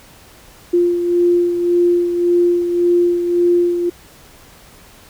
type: beating tone pair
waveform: sine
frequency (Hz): 349.2 / 351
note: F4 / F4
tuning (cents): 0 / +9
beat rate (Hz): 1.8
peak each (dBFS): -12 / -21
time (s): 0.73-3.9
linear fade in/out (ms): 10
effects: pink hiss -44 dBFS RMS until 5.09 s